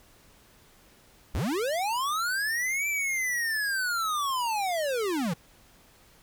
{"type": "linear two-way sweep", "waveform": "square", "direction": "up then down", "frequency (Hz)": [36.71, 2351, 149.5], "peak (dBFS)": -27, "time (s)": [1.34, 5.34], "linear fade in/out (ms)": 10, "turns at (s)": 2.88, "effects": ["pink hiss -58 dBFS RMS until 6.22 s"]}